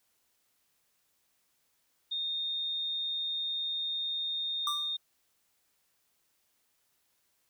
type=tone; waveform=sine; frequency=3669 Hz; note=A#7; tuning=28 cents flat; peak=-31 dBFS; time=2.11-4.97 s; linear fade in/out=10 ms
type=tone with exponential decay; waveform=square; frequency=1174.7 Hz; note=D6; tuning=in tune; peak=-29 dBFS; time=4.67-4.96 s; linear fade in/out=2 ms; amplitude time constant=62 ms
effects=white hiss -74 dBFS RMS until 7.49 s